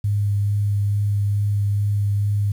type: tone with vibrato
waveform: sine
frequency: 102 Hz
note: G#2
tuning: 31 cents flat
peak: -17 dBFS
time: 0.04-2.52 s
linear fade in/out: 5 ms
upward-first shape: sine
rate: 2.3 Hz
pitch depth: 11 cents each way
effects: 8-bit